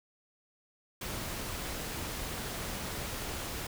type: noise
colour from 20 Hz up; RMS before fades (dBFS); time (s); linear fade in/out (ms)
pink; -38; 1.01-3.67; 5
effects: none